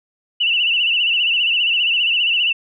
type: tone with vibrato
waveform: sine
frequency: 2816 Hz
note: F7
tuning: 14 cents sharp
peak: -14 dBFS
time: 0.4-2.53 s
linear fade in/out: 10 ms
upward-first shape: sine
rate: 15 Hz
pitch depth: 100 cents each way
effects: none